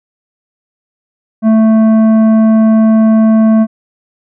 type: tone with tanh clipping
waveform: sine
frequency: 220.6 Hz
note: A3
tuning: 5 cents sharp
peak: -6 dBFS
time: 1.42-3.67 s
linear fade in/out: 50 ms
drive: 10 dB
effects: none